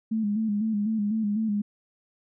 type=tone with vibrato; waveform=sine; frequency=213.3 Hz; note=G#3; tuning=46 cents sharp; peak=-23 dBFS; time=0.11-1.62 s; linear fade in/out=10 ms; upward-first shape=square; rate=4 Hz; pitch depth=62 cents each way; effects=none